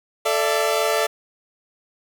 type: chord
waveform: sawtooth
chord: A suspended fourth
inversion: none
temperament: equal with one note detuned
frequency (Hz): 440 / 587.3 / 671.9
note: A4 / D5 / E5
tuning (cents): 0 / 0 / +33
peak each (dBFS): -19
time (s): 0.25-1.07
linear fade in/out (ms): 10
effects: none